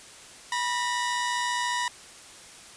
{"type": "tone pair together", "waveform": "sawtooth", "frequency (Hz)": [975.3, 1836], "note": ["B5", "A#6"], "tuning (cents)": [-22, -27], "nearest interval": "major seventh", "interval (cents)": 1095, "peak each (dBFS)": [-23, -29], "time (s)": [0.52, 1.88], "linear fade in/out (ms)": 2, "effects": ["white hiss -47 dBFS RMS until 2.76 s", "resampled to 22050 Hz"]}